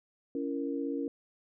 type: chord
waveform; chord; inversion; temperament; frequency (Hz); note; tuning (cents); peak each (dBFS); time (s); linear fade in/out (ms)
sine; A# diminished; first; just; 279.7 / 335.6 / 466.2; C#4 / E4 / A#4; +16 / +31 / 0; -33 / -38 / -37; 0.35-1.08; 2
effects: none